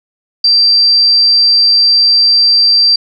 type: tone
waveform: sine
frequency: 4699 Hz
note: D8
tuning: in tune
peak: -5 dBFS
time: 0.44-2.96 s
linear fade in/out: 5 ms
effects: none